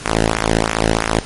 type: tone with flanger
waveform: sawtooth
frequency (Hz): 55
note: A1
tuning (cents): 0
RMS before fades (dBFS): -17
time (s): 0.05-1.2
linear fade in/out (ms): 5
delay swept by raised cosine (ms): 0.22 to 0.9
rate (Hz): 3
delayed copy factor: -0.95
effects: pink hiss -32 dBFS RMS until 1.25 s + MP3 48 kbps